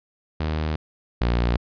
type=tone pair in turn; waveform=sawtooth; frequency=77.78 / 59.17 Hz; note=D#2 / A#1; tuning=0 / +27 cents; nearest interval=perfect fourth; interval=473 cents; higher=first; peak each=-19 / -15 dBFS; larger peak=second; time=0.4-0.76 / 1.21-1.57 s; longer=neither; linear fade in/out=5 ms; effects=resampled to 11025 Hz